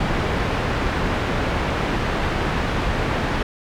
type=low-pass noise; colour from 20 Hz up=pink; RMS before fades=-22 dBFS; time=0-3.43 s; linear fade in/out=5 ms; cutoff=2400 Hz; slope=12 dB/octave; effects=none